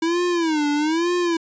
square tone with vibrato, 321.6 Hz, E4, 43 cents flat, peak -19 dBFS, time 0.02-1.37 s, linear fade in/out 5 ms, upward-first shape sine, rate 1.1 Hz, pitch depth 170 cents each way, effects resampled to 16000 Hz

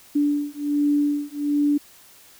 sine beating tone pair, 290.4 / 291.7 Hz, D4 / D4, -19 / -12 cents, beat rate 1.3 Hz, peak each -22 dBFS, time 0.15-1.78 s, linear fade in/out 10 ms, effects white hiss -50 dBFS RMS until 2.39 s

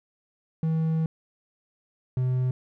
triangle tone pair in turn, 160.6 / 127.47 Hz, E3 / C3, -45 / -45 cents, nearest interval major third, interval 400 cents, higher first, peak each -20 dBFS, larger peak neither, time 0.63-1.06 / 2.17-2.51 s, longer first, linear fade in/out 2 ms, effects none

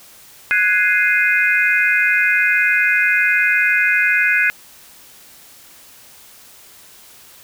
sine chord, Ab dominant seventh, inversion third, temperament equal, 1480 / 1661.2 / 2093 / 2489 Hz, Gb6 / Ab6 / C7 / Eb7, 0 / 0 / 0 / 0 cents, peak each -18 dBFS, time 0.51-4.5 s, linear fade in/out 0 ms, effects white hiss -44 dBFS RMS until 7.43 s

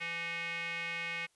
square tone with band-pass filter, 168.2 Hz, E3, 35 cents sharp, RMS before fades -38 dBFS, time 0-1.27 s, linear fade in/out 20 ms, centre 2300 Hz, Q 5.3, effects white hiss -72 dBFS RMS until 1.35 s + resampled to 24000 Hz

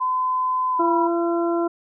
sine tone with pitch glide, 1019 to 980.3 Hz, C6 to B5, -46 to -13 cents, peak -19 dBFS, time 0-1.08 s, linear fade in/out 20 ms, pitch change -67 cents, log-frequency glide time 0.7-0.93 s
harmonic tone, 340 Hz, F4, 46 cents flat, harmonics 1 / 2 / 3 / 4, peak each -20 / -26 / -30 / -32 dBFS, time 0.79-1.68 s, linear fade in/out 10 ms
effects none

